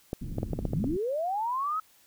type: clicks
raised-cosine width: 2 ms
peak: -17 dBFS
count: 8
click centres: 0.131 / 0.384 / 0.431 / 0.533 / 0.59 / 0.653 / 0.734 / 0.842 s
type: low-pass noise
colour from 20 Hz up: pink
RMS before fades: -35 dBFS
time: 0.21-0.97 s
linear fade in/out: 10 ms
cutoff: 250 Hz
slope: 24 dB/octave
type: linear sweep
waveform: sine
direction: up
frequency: 114 to 1305 Hz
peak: -27 dBFS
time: 0.73-1.8 s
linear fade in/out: 5 ms
effects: white hiss -61 dBFS RMS until 2.06 s